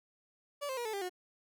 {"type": "tone with pitch steps", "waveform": "30% pulse", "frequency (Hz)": [576, 525.2, 478.8, 436.5, 398, 362.9], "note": ["D5", "C5", "A#4", "A4", "G4", "F#4"], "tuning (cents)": [-34, 6, 46, -14, 26, -34], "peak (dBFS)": -33, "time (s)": [0.61, 1.096], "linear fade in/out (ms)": 20, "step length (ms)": 81, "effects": []}